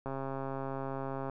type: click train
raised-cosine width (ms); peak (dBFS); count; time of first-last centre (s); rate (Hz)
1; -24; 168; 0.06-1.297; 135
effects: none